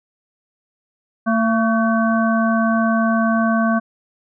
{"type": "harmonic tone with a mistuned harmonic", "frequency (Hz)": 225.4, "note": "A3", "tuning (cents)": 42, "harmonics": [1, 3, 5, 7], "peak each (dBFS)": [-16, -21, -23, -24], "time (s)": [1.26, 3.8], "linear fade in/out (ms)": 20, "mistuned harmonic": 7, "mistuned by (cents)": -56, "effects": []}